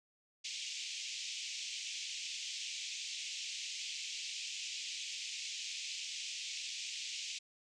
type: band-pass noise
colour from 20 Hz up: pink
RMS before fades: -43 dBFS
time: 0.44-7.39 s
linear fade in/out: 10 ms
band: 2400 to 7300 Hz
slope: 48 dB/octave
effects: none